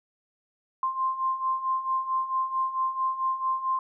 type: beating tone pair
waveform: sine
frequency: 1046.5 / 1051 Hz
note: C6 / C6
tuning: 0 / +7 cents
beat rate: 4.5 Hz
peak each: -31 / -26 dBFS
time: 0.83-3.79 s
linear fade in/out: 2 ms
effects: none

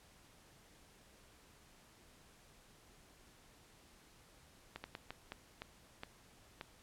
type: slowing click train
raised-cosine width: 0.3 ms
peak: -28 dBFS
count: 8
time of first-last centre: 4.76-6.611 s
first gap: 80 ms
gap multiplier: 1.39
effects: pink hiss -64 dBFS RMS until 6.82 s + low-pass 12000 Hz 12 dB/octave

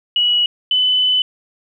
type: tone pair in turn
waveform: sine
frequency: 2926 / 3010 Hz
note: F#7 / F#7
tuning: -20 / +29 cents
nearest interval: unison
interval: 49 cents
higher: second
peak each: -12 dBFS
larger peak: neither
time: 0.16-0.46 / 0.71-1.22 s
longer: second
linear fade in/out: 2 ms
effects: 9-bit

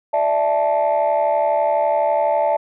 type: chord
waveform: sine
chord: D suspended second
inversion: none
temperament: equal with one note detuned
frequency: 587.3 / 659.3 / 872.9 Hz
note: D5 / E5 / A5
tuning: 0 / 0 / -14 cents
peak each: -18 dBFS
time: 0.13-2.57 s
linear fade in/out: 10 ms
effects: tanh soft clip ceiling -10 dBFS

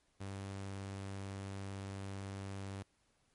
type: tone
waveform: sawtooth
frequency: 97.9 Hz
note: G2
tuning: 2 cents flat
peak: -38 dBFS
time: 0.2-2.83 s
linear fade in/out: 10 ms
effects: pink hiss -75 dBFS RMS until 3.34 s + MP3 48 kbps

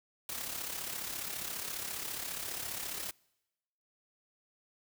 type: noise with amplitude modulation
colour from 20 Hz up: white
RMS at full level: -37 dBFS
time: 0.29-3.11 s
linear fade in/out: 2 ms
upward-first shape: sine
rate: 34.7 Hz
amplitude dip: 55%
effects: noise-tail reverb RT60 1.0 s tail -26 dB re dry

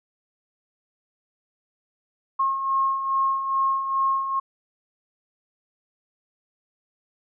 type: beating tone pair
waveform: sine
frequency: 1077 / 1079.4 Hz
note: C6 / C#6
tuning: +50 / -46 cents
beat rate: 2.4 Hz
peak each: -29 / -21 dBFS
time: 2.39-4.4 s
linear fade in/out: 10 ms
effects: none

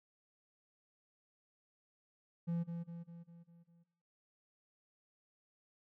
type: tone with echo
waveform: triangle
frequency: 169.7 Hz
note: F3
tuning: 49 cents flat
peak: -32 dBFS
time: 2.47-2.64 s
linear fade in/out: 20 ms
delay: 200 ms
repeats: 6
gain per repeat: -5 dB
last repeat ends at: 3.84 s
effects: noise-tail reverb RT60 0.9 s tail -19 dB re dry

